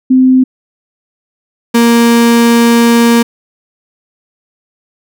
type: tone pair in turn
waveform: sine / 35% pulse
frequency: 258.4 / 234 Hz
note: C4 / A#3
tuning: -21 / +7 cents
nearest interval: major second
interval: 172 cents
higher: first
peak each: -3 dBFS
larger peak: neither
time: 0.1-0.44 / 1.74-3.23 s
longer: second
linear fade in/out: 10 ms
effects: none